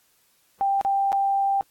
sine tone with dropouts, 789 Hz, G5, 11 cents sharp, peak -19 dBFS, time 0.61-1.61 s, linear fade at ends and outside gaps 0 ms, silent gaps 0.812-0.849 / 1.12-1.128 s, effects white hiss -63 dBFS RMS until 1.7 s + AAC 64 kbps

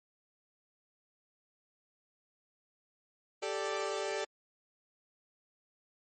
sawtooth chord, G suspended second, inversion none, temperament equal, 392 / 440 / 587.3 Hz, G4 / A4 / D5, 0 / 0 / 0 cents, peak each -34 dBFS, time 3.42-4.25 s, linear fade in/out 10 ms, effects MP3 32 kbps

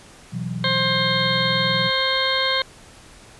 sine chord, B suspended fourth, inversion none, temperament equal, 123.47 / 164.81 / 185 Hz, B2 / E3 / F#3, 0 / 0 / 0 cents, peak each -29 dBFS, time 0.32-1.9 s, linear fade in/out 20 ms
harmonic tone, 529 Hz, C5, 19 cents sharp, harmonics 1 / 2 / 3 / 4 / 6 / 7 / 8, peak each -26 / -26 / -26 / -26 / -26 / -26 / -26 dBFS, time 0.64-2.62 s, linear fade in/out 2 ms
effects pink hiss -46 dBFS RMS until 3.39 s + resampled to 24000 Hz

